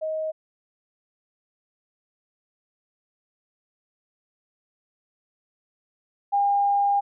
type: tone pair in turn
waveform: sine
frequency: 629 / 805.5 Hz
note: D#5 / G5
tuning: +19 / +47 cents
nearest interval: major third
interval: 428 cents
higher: second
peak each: -25 / -18 dBFS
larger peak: second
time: 0.01-0.32 / 6.32-7.01 s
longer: second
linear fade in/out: 20 ms
effects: none